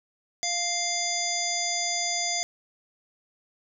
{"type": "harmonic tone", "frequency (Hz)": 697, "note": "F5", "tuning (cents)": -4, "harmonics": [1, 3, 5, 7, 9, 10], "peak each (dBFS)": [-33, -33, -36, -31, -32, -32], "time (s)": [0.43, 2.43], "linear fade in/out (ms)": 0, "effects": []}